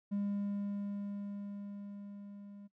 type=tone with level ramp; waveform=triangle; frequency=202.1 Hz; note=G#3; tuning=47 cents flat; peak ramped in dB=-29 to -47 dBFS; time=0.11-2.68 s; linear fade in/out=20 ms; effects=noise-tail reverb RT60 0.1 s tail -20 dB re dry + tanh soft clip ceiling -26 dBFS